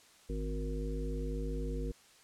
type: harmonic tone with a mistuned harmonic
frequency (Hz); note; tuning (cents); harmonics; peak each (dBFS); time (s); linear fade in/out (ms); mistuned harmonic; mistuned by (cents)
51.91; G#1; 0; 1 / 3 / 5 / 7 / 9; -35 / -43 / -43 / -46 / -43; 0.29-1.92; 10; 3; +20
effects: white hiss -61 dBFS RMS until 2.23 s + low-pass 9000 Hz 12 dB/octave